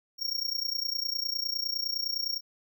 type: tone with amplitude modulation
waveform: square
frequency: 5540 Hz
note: F8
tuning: 15 cents flat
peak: -26 dBFS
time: 0.18-2.41 s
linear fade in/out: 50 ms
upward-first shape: sine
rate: 29.8 Hz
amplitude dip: 85%
effects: none

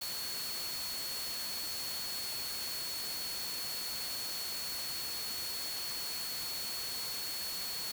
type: tone in noise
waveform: sine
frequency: 4377 Hz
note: C#8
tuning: 23 cents flat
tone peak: -39 dBFS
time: 0.01-7.92 s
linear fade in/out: 10 ms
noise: white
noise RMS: -41 dBFS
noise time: 0.01-7.92 s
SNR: -1 dB
effects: none

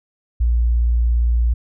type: tone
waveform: sine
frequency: 58.7 Hz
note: A#1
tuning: 13 cents sharp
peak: -13 dBFS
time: 0.4-1.54 s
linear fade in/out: 10 ms
effects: none

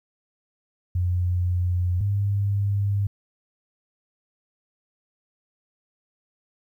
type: tone pair in turn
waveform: sine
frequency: 89.4 / 100.58 Hz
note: F2 / G2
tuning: +41 / +45 cents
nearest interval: major second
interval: 204 cents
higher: second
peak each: -20 dBFS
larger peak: neither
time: 0.95-2.01 / 2.01-3.07 s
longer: neither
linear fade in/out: 5 ms
effects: 10-bit

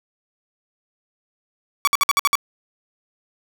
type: tone bursts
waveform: sawtooth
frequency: 1136 Hz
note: C#6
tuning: 42 cents sharp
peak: -10 dBFS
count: 7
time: 1.85-2.354 s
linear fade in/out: 0 ms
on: 24 ms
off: 56 ms
effects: none

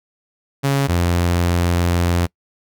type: tone pair in turn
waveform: sawtooth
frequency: 138.59 / 86.95 Hz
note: C#3 / F2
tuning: 0 / -7 cents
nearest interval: minor sixth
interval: 807 cents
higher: first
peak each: -11 dBFS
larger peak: neither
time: 0.63-0.88 / 0.88-2.27 s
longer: second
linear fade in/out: 20 ms
effects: noise-tail reverb RT60 0.1 s tail -25 dB re dry

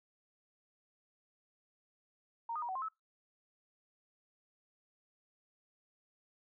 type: tone with pitch steps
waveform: sine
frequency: 926 / 1229 / 953 / 753 / 1058 / 1301 Hz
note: A#5 / D#6 / A#5 / F#5 / C6 / E6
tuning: -12 / -22 / +38 / +30 / +19 / -23 cents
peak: -36 dBFS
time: 2.49-2.886 s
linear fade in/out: 5 ms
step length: 66 ms
effects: noise-tail reverb RT60 0.2 s tail -25 dB re dry

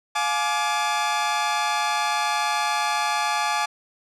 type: chord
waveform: sawtooth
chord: D diminished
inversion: first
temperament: just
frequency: 704.8 / 845.8 / 1174.7 Hz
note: F5 / Ab5 / D6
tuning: +16 / +31 / 0 cents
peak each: -26 / -20 / -22 dBFS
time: 0.15-3.66 s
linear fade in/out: 10 ms
effects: low-pass 8000 Hz 12 dB/octave

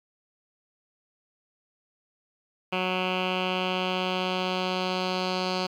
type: tone with low-pass filter sweep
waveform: 10% pulse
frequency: 184.3 Hz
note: F#3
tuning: 7 cents flat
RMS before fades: -28 dBFS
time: 2.72-5.67 s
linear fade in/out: 10 ms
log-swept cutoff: 2700 to 4300 Hz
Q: 3.3
effects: 9-bit

